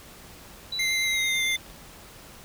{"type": "tone with pitch glide", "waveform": "sine", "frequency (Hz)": [3951, 3540], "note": ["B7", "A7"], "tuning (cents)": [0, 10], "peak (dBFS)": -28, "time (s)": [0.72, 1.57], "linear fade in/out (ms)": 5, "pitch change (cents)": -190, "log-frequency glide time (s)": [1.02, 1.44]}
{"type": "tone with vibrato", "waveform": "square", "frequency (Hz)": 2093, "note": "C7", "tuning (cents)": 0, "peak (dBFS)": -25, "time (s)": [0.79, 1.56], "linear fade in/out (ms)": 5, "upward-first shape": "sine", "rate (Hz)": 8.9, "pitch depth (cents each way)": 10}
{"type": "clicks", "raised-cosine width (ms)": 0.2, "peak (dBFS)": -32, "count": 10, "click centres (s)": [1.111, 1.206, 1.395, 1.428, 1.465, 1.519, 1.607, 1.663, 1.701, 1.762]}
{"effects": ["pink hiss -47 dBFS RMS until 2.44 s"]}